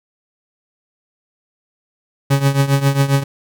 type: tone with tremolo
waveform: 40% pulse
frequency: 138.6 Hz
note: C#3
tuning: in tune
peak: -8 dBFS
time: 2.3-3.24 s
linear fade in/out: 10 ms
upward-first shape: triangle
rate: 7.4 Hz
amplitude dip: 85%
effects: none